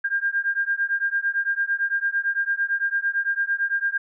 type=beating tone pair; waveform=sine; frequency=1600 / 1608.9 Hz; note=G6 / G6; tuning=+35 / +45 cents; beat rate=8.9 Hz; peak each=-24 dBFS; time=0.04-3.98 s; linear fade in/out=10 ms; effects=none